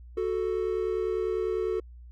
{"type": "tone pair together", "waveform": "triangle", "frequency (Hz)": [370, 440], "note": ["F#4", "A4"], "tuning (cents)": [0, 0], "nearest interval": "minor third", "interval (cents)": 300, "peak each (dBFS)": -27, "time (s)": [0.17, 1.8], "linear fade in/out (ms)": 5, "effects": ["added 60 Hz sine -44 dBFS peak until 2.11 s", "Opus 48 kbps"]}